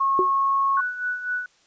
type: tone with pitch glide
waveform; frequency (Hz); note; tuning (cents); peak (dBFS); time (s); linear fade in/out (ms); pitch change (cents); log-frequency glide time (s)
sine; 1089 to 1095.9; C#6 to C#6; -31 to -20; -18; 0-0.81; 10; +11; 0.1-0.57
type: tone with exponential decay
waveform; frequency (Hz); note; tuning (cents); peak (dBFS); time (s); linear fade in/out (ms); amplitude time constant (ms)
sine; 370; F#4; 0; -15; 0.19-0.31; 1; 26
type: tone with tremolo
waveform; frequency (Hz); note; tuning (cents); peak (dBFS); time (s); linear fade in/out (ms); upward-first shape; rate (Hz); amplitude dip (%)
sine; 1480; F#6; 0; -22; 0.77-1.46; 2; sine; 4; 65
effects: white hiss -60 dBFS RMS until 1.66 s + resampled to 16000 Hz